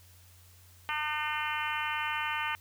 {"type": "harmonic tone", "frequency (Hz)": 302.5, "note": "D#4", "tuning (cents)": -49, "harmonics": [3, 4, 5, 6, 7, 8, 9, 10], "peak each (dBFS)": [-36, -37, -38, -39, -39, -40, -41, -41], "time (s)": [0.89, 2.55], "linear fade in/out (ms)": 0, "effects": ["added 90 Hz sine -56 dBFS peak until 2.6 s", "white hiss -60 dBFS RMS until 2.6 s"]}